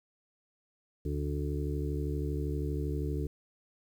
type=harmonic tone; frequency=72.6 Hz; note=D2; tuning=19 cents flat; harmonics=1 / 2 / 4 / 5 / 6; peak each=-33 / -36 / -39 / -40 / -41 dBFS; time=1.05-3.27 s; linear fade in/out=5 ms; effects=10-bit